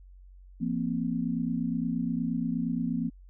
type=chord; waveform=sine; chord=F suspended fourth; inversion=none; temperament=equal with one note detuned; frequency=170.72 / 233.1 / 261.6 Hz; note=F3 / Bb3 / C4; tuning=-39 / 0 / 0 cents; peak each=-32 / -30 / -32 dBFS; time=0.6-3.1 s; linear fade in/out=20 ms; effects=added 46 Hz sine -48 dBFS peak until 3.29 s